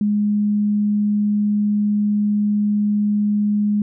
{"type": "tone", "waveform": "sine", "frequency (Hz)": 207.7, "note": "G#3", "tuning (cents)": 0, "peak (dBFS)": -15, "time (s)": [0.01, 3.82], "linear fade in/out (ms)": 2, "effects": []}